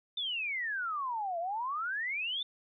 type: exponential two-way sweep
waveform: sine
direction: down then up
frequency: 3608 to 659.3 to 3608 Hz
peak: -32 dBFS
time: 0.17-2.43 s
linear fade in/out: 5 ms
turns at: 1.39 s
effects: none